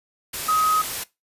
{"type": "tone in noise", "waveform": "sine", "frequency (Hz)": 1263, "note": "D#6", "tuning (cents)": 26, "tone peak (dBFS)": -17, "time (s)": [0.48, 0.82], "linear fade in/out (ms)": 10, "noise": "white", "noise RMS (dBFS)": -29, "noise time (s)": [0.33, 1.04], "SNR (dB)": 9, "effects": ["noise-tail reverb RT60 0.2 s tail -19 dB re dry", "resampled to 32000 Hz"]}